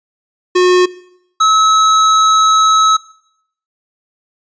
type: tone pair in turn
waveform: square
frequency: 362.5 / 1291.8 Hz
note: F#4 / E6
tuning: -35 / -35 cents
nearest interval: octave + minor seventh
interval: 2200 cents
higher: second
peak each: -8 dBFS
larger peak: neither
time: 0.55-0.86 / 1.4-2.97 s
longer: second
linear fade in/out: 10 ms
effects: noise-tail reverb RT60 0.7 s tail -19 dB re dry + resampled to 16000 Hz